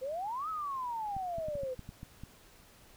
sine exponential two-way sweep, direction up then down, 498.6 to 1310 to 498.6 Hz, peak -34 dBFS, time 0.01-1.75 s, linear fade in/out 20 ms, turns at 0.49 s
clicks, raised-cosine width 5 ms, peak -31 dBFS, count 9, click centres 1.166 / 1.384 / 1.485 / 1.554 / 1.634 / 1.793 / 1.891 / 2.031 / 2.236 s
effects pink hiss -59 dBFS RMS until 2.96 s

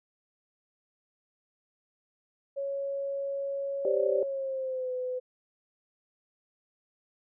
sine tone with pitch glide, 554.4 to 505.5 Hz, C#5 to B4, 0 to +40 cents, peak -30 dBFS, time 2.56-5.2 s, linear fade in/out 20 ms, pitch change -160 cents, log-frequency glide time 4.2-4.92 s
sine chord, G suspended fourth, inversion none, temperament just, 392 / 522.7 / 588 Hz, G4 / C5 / D5, 0 / -2 / +2 cents, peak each -29 dBFS, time 3.85-4.23 s, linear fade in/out 2 ms
effects none

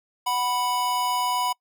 square tone pair together, 740 / 987.8 Hz, F#5 / B5, 0 / 0 cents, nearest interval perfect fourth, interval 500 cents, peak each -30 / -24 dBFS, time 0.26-1.53 s, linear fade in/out 10 ms, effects noise-tail reverb RT60 0.1 s tail -26 dB re dry

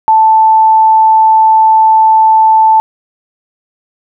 sine tone, 880 Hz, A5, in tune, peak -3 dBFS, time 0.08-2.8 s, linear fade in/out 0 ms, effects none

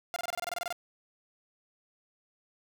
sawtooth tone bursts, 698 Hz, F5, 1 cent flat, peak -28 dBFS, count 13, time 0.14-0.726 s, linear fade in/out 0 ms, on 22 ms, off 25 ms, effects none

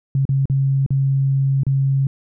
sine tone with dropouts, 136.1 Hz, C#3, 31 cents flat, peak -14 dBFS, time 0.15-2.07 s, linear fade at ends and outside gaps 2 ms, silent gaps 0.253-0.291 / 0.456-0.498 / 0.863-0.905 / 1.634-1.666 s, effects none

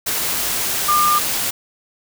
sine tone in noise, 1200 Hz, D6, 37 cents sharp, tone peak -13 dBFS, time 0.88-1.19 s, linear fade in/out 10 ms, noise white, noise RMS -21 dBFS, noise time 0.06-1.51 s, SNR +5 dB, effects none

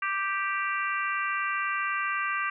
harmonic tone, 392 Hz, G4, in tune, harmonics 3 / 4 / 5 / 6 / 7, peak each -30 / -32 / -34 / -36 / -37 dBFS, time 0.02-2.5 s, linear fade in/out 5 ms, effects none

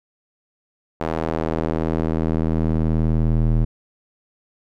square tone with band-pass filter sweep, 40.14 Hz, E1, 45 cents flat, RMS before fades -20 dBFS, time 1-3.65 s, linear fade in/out 10 ms, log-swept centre 670 to 110 Hz, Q 0.82, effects none

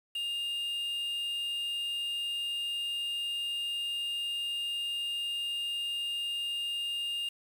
triangle tone with quantisation, 2818 Hz, F7, 15 cents sharp, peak -30 dBFS, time 0.15-7.29 s, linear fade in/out 5 ms, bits 8, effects none

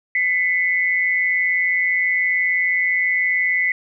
sine tone pair together, 2005 / 2184 Hz, B6 / C#7, +26 / -26 cents, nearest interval minor second, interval 148 cents, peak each -17 / -22 dBFS, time 0.15-3.72 s, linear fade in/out 2 ms, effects none

